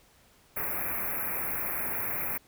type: band-stop noise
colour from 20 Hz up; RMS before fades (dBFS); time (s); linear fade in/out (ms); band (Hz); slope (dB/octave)
white; -32; 0.56-2.38; 10; 2500 to 11000; 96
effects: pink hiss -61 dBFS RMS until 2.47 s